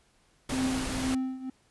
pink noise, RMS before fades -34 dBFS, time 0.49-1.15 s, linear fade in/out 5 ms
triangle tone with tremolo, 260.5 Hz, C4, 7 cents flat, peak -23 dBFS, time 0.52-1.5 s, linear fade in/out 5 ms, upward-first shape triangle, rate 2 Hz, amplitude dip 85%
effects pink hiss -66 dBFS RMS until 1.7 s + resampled to 24000 Hz

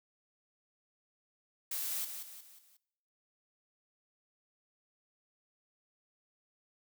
blue noise with echo, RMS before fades -37 dBFS, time 1.71-2.05 s, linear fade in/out 5 ms, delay 180 ms, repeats 4, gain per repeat -7 dB, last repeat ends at 2.77 s, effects noise-tail reverb RT60 0.8 s tail -21 dB re dry

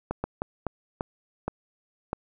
slowing click train, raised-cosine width 1 ms, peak -14 dBFS, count 7, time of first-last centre 0.11-2.131 s, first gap 130 ms, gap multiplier 1.38, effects none

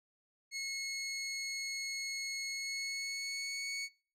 20% pulse tone with pitch glide, 2178 to 2221 Hz, C#7 to C#7, -31 to +3 cents, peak -32 dBFS, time 0.51-3.89 s, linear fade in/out 50 ms, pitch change +34 cents, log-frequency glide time 2.49-3.69 s, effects noise-tail reverb RT60 0.4 s tail -22 dB re dry + low-pass 10000 Hz 12 dB/octave

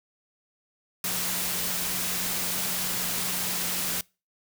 sine tone in noise, 180.5 Hz, F#3, 43 cents flat, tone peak -40 dBFS, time 1.04-4.01 s, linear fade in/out 2 ms, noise white, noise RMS -29 dBFS, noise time 1.04-4.01 s, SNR -14 dB, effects noise-tail reverb RT60 0.3 s tail -25 dB re dry

